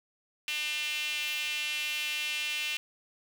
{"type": "tone with high-pass filter", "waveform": "sawtooth", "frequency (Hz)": 300.2, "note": "D4", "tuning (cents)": 38, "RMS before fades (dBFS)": -33, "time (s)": [0.48, 2.77], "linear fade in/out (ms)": 0, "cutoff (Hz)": 2700, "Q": 4.7, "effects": []}